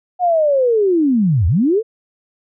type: linear two-way sweep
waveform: sine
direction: down then up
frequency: 736 to 75.1 to 473 Hz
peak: -11 dBFS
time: 0.19-1.83 s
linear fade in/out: 50 ms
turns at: 1.47 s
effects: none